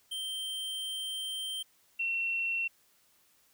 square / sine tone pair in turn, 3136 / 2716 Hz, G7 / F7, 0 / -49 cents, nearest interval major second, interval 249 cents, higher first, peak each -35 / -29 dBFS, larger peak second, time 0.11-1.63 / 1.99-2.68 s, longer first, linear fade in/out 10 ms, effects white hiss -67 dBFS RMS until 3.53 s

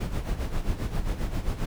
brown noise with tremolo, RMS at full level -26 dBFS, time 0-1.66 s, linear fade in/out 10 ms, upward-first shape sine, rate 7.5 Hz, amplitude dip 65%, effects none

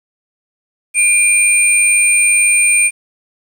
sine tone pair together, 2400 / 8798 Hz, D7 / C#9, +37 / -14 cents, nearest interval octave + minor seventh, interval 2249 cents, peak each -10 dBFS, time 0.94-2.91 s, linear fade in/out 50 ms, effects tanh soft clip ceiling -3 dBFS + 7-bit

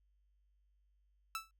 sawtooth tone with exponential decay, 1318.5 Hz, E6, in tune, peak -31 dBFS, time 1.35-1.51 s, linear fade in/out 1 ms, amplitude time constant 33 ms, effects added 50 Hz sine -70 dBFS peak until 1.59 s

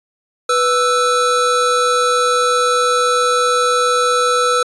square tone pair together, 493.9 / 1318.5 Hz, B4 / E6, 0 / 0 cents, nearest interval octave + perfect fourth, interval 1700 cents, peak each -17 / -15 dBFS, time 0.49-4.63 s, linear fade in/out 5 ms, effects resampled to 24000 Hz

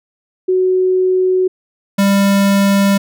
sine / square tone pair in turn, 370.9 / 198.36 Hz, F#4 / G3, +4 / +21 cents, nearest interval major seventh, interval 1083 cents, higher first, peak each -10 dBFS, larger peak neither, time 0.48-1.48 / 1.98-2.98 s, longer neither, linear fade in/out 10 ms, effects none

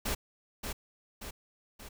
pink noise with echo, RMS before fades -32 dBFS, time 0.05-0.15 s, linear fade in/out 10 ms, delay 580 ms, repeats 3, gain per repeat -5 dB, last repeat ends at 1.89 s, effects none

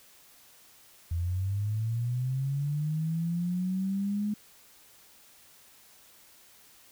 sine linear sweep, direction up, 82.41 to 211.1 Hz, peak -27 dBFS, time 1.11-4.34 s, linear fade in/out 5 ms, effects white hiss -57 dBFS RMS until 6.91 s

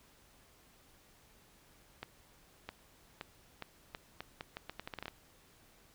accelerating click train, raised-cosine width 0.3 ms, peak -25 dBFS, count 16, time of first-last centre 2.03-5.081 s, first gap 660 ms, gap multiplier 0.79, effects pink hiss -64 dBFS RMS until 5.94 s

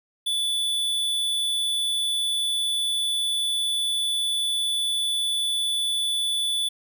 square tone, 3469 Hz, A7, 25 cents flat, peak -23 dBFS, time 0.26-6.69 s, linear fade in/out 10 ms, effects none

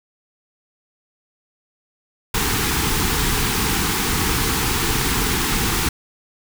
pink band-stop noise, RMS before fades -20 dBFS, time 2.34-5.89 s, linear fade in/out 5 ms, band 470 to 760 Hz, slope 96 dB/octave, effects none

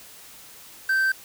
triangle tone with quantisation, 1556 Hz, G6, 13 cents flat, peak -17 dBFS, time 0.89-1.12 s, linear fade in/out 5 ms, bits 7, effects white hiss -46 dBFS RMS until 1.24 s

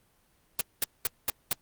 white noise bursts, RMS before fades -26 dBFS, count 5, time 0.59-1.53 s, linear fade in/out 2 ms, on 20 ms, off 210 ms, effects pink hiss -67 dBFS RMS until 1.61 s + Opus 32 kbps

